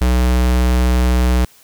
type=tone; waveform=square; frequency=62 Hz; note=B1; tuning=7 cents sharp; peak=-12 dBFS; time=0.01-1.45 s; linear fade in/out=5 ms; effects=white hiss -48 dBFS RMS until 1.63 s